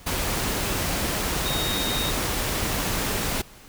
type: tone in noise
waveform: sine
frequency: 3729 Hz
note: A#7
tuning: in tune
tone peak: -28 dBFS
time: 1.45-2.11 s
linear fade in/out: 10 ms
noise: pink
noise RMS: -26 dBFS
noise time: 0.06-3.42 s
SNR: -5 dB
effects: pink hiss -48 dBFS RMS until 3.68 s